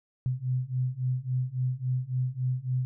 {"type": "beating tone pair", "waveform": "sine", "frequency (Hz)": [125.7, 129.3], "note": ["B2", "C3"], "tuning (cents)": [31, -20], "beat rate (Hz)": 3.6, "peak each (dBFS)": [-30, -29], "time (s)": [0.26, 2.85], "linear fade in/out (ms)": 0, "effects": []}